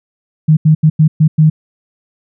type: tone bursts at uneven times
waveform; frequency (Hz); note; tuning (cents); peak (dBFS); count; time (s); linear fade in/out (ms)
sine; 155.56; D#3; 0; -4; 6; 0.48-0.57 / 0.65-0.75 / 0.83-0.9 / 0.99-1.08 / 1.2-1.28 / 1.38-1.5; 10
effects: none